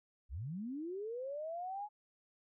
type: linear sweep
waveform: sine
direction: up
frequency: 49 to 849 Hz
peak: -39 dBFS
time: 0.29-1.89 s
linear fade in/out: 50 ms
effects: none